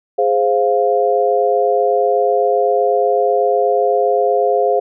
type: chord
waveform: sine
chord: F minor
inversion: first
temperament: equal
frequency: 415.3 / 523.3 / 698.5 Hz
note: Ab4 / C5 / F5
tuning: 0 / 0 / 0 cents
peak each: -16 dBFS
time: 0.18-4.8 s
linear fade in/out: 10 ms
effects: none